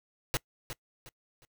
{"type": "noise with echo", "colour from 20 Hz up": "pink", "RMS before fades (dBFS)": -29, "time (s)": [0.34, 0.37], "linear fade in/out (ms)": 0, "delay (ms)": 360, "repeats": 3, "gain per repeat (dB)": -10, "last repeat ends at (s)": 1.45, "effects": ["noise-tail reverb RT60 0.1 s tail -24 dB re dry"]}